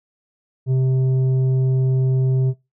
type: tone with tanh clipping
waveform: triangle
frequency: 130.6 Hz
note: C3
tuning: 3 cents flat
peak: -16 dBFS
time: 0.66-2.54 s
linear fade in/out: 50 ms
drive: 11 dB
effects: noise-tail reverb RT60 0.2 s tail -18 dB re dry